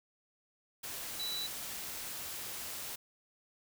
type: tone in noise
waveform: sine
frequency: 3949 Hz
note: B7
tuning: 1 cent flat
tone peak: -36 dBFS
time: 1.19-1.47 s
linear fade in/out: 10 ms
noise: white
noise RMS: -42 dBFS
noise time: 0.83-2.96 s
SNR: +3 dB
effects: none